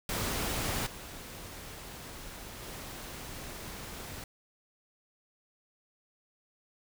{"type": "noise with level steps", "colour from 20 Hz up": "pink", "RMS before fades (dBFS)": [-33, -45, -43], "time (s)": [0.09, 4.24], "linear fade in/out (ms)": 2, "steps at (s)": [0.86, 2.62], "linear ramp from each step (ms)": 10, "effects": []}